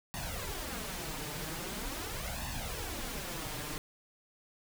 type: noise with flanger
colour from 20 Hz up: pink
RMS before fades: -39 dBFS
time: 0.14-3.78 s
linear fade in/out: 0 ms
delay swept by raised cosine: 1.1 to 6.7 ms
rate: 0.43 Hz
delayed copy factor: +0.7
effects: none